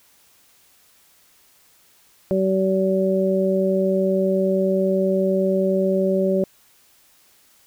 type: harmonic tone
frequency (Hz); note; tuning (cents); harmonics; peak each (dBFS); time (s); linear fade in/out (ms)
190.5; G3; -49; 1 / 2 / 3; -21 / -21 / -21; 2.31-6.44; 0
effects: white hiss -56 dBFS RMS until 7.66 s